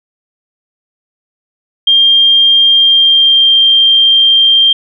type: tone with pitch glide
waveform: sine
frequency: 3200 to 3178 Hz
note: G7 to G7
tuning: +35 to +23 cents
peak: -4 dBFS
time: 1.87-4.73 s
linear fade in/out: 5 ms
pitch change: -12 cents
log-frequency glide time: 2.69-3.57 s
effects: none